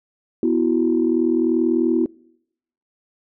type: chord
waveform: sine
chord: B suspended fourth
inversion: none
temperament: equal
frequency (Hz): 246.9 / 329.6 / 370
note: B3 / E4 / F#4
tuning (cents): 0 / 0 / 0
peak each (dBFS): -20 / -18 / -21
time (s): 0.43-2.06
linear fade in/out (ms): 2
effects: noise-tail reverb RT60 0.8 s tail -25 dB re dry + tanh soft clip ceiling -6 dBFS